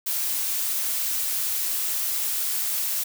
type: noise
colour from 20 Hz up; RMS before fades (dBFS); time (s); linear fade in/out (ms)
blue; -26; 0.06-3.04; 10
effects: none